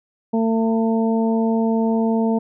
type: harmonic tone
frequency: 225.2 Hz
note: A3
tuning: 40 cents sharp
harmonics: 1 / 2 / 3 / 4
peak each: -17 / -23 / -27 / -29 dBFS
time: 0.33-2.39 s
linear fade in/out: 10 ms
effects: none